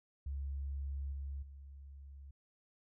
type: tone with level steps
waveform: sine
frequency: 69.3 Hz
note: C#2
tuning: in tune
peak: -37 / -39 / -49 dBFS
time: 0.26-2.31 s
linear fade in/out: 5 ms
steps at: 1.12 / 1.42 s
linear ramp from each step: 10 ms
effects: none